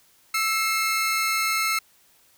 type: tone pair together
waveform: sawtooth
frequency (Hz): 1318.5 / 2145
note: E6 / C7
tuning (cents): 0 / +42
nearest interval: minor sixth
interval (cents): 842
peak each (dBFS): -21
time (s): 0.34-1.79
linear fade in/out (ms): 5
effects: white hiss -59 dBFS RMS until 2.37 s